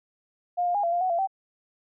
sine tone with pitch steps, 709 / 705 / 816 / 682 / 699 / 743 / 682 / 772 Hz, F5 / F5 / G#5 / F5 / F5 / F#5 / F5 / G5, +26 / +16 / -31 / -41 / +1 / +7 / -41 / -27 cents, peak -22 dBFS, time 0.57-1.274 s, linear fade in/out 20 ms, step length 88 ms, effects none

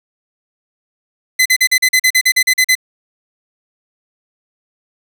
sawtooth tone bursts, 2029 Hz, B6, 46 cents sharp, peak -5 dBFS, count 13, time 1.39-2.753 s, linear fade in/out 10 ms, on 67 ms, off 41 ms, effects none

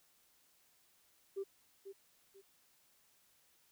sine tone with echo, 392 Hz, G4, in tune, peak -36 dBFS, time 1.36-1.44 s, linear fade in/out 20 ms, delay 490 ms, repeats 2, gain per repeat -10 dB, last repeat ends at 2.42 s, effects tanh soft clip ceiling -33 dBFS + white hiss -71 dBFS RMS until 3.71 s

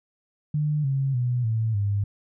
sine tone with pitch steps, 150 / 135.97 / 123.25 / 111.73 / 101.28 Hz, D3 / C#3 / B2 / A2 / G#2, +37 / -33 / -3 / +27 / -43 cents, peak -21 dBFS, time 0.54-2.04 s, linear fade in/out 5 ms, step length 300 ms, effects none

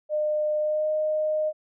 sine tone with pitch glide, 606 to 616.2 Hz, D#5 to D#5, -46 to -17 cents, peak -22 dBFS, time 0.09-1.53 s, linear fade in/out 50 ms, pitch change +29 cents, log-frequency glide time 0.59-0.88 s, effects none

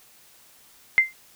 sine tone with exponential decay, 2084 Hz, C7, 7 cents flat, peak -9 dBFS, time 0.98-1.13 s, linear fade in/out 0 ms, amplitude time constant 31 ms, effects white hiss -54 dBFS RMS until 1.35 s

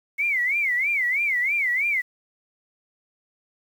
sine tone with vibrato, 2149 Hz, C7, 46 cents sharp, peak -20 dBFS, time 0.18-2.02 s, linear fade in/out 20 ms, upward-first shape sine, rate 3.1 Hz, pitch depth 190 cents each way, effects 8-bit

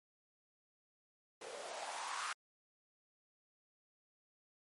blue noise with band-pass filter sweep, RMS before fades -44 dBFS, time 1.41-2.33 s, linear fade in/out 5 ms, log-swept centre 450 to 1300 Hz, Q 3.9, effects MP3 48 kbps

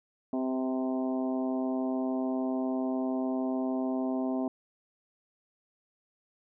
harmonic tone with a mistuned harmonic, 130 Hz, C3, 11 cents flat, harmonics 2 / 3 / 4 / 5 / 6 / 7 / 8, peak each -29 / -38 / -44 / -36 / -43 / -46 / -48 dBFS, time 0.33-4.48 s, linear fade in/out 2 ms, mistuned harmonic 4, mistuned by -23 cents, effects none

